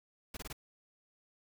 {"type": "noise bursts", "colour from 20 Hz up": "pink", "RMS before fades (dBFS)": -43, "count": 4, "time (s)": [0.34, 0.529], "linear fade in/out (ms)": 5, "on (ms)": 30, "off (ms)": 23, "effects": []}